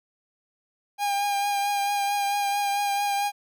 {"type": "tone with vibrato", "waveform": "45% pulse", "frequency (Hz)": 808, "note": "G#5", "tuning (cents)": -48, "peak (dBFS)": -23, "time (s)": [0.98, 3.32], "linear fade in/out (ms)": 50, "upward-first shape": "triangle", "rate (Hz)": 4.5, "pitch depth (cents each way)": 25, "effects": []}